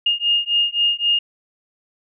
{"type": "beating tone pair", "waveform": "sine", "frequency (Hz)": [2836, 2839.8], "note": ["F7", "F7"], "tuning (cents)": [26, 28], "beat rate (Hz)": 3.8, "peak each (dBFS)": -19, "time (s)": [0.06, 1.19], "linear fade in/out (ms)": 5, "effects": []}